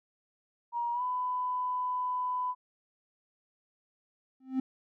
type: tone with pitch glide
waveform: sine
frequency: 948 to 999.7 Hz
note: A#5 to B5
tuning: +29 to +21 cents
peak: -29 dBFS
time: 0.72-2.55 s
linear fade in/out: 50 ms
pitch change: +92 cents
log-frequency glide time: 0.93-1.02 s
type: tone with exponential growth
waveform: triangle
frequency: 261.6 Hz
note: C4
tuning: in tune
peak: -21 dBFS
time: 4.4-4.6 s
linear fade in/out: 5 ms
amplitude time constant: 43 ms
effects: tanh soft clip ceiling -18 dBFS